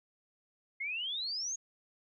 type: exponential sweep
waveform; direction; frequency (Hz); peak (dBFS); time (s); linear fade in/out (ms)
sine; up; 2100 to 6740; -34; 0.8-1.56; 10
effects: none